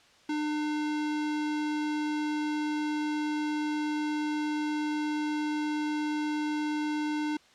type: tone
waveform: square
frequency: 301.4 Hz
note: D4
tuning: 45 cents sharp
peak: -29 dBFS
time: 0.29-7.37 s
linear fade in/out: 5 ms
effects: white hiss -59 dBFS RMS until 7.54 s + low-pass 5000 Hz 12 dB/octave